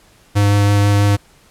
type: tone with vibrato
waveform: square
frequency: 101.8 Hz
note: G#2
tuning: 34 cents flat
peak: -11 dBFS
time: 0.35-1.17 s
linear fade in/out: 20 ms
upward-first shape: sine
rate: 6.1 Hz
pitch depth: 8 cents each way
effects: pink hiss -50 dBFS RMS until 1.5 s + low-pass 12000 Hz 12 dB/octave